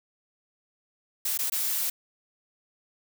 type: noise with dropouts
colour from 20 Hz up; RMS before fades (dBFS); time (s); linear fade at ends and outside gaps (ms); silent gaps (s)
blue; -28; 1.25-1.9; 5; 1.376-1.389 / 1.499-1.52
effects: none